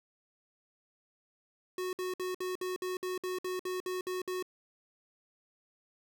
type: tone bursts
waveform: square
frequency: 367.5 Hz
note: F#4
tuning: 12 cents flat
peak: -34 dBFS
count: 13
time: 1.78-4.426 s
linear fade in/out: 2 ms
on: 150 ms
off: 58 ms
effects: none